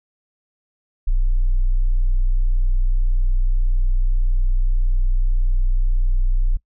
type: tone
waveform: sine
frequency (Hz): 30.87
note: B0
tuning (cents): 0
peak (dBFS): -12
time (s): 1.07-6.57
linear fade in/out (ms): 10
effects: noise-tail reverb RT60 0.1 s tail -22 dB re dry + tanh soft clip ceiling -11 dBFS